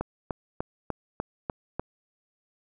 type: click train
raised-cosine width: 1 ms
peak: -15 dBFS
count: 7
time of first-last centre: 0.01-1.796 s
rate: 3.36 Hz
effects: none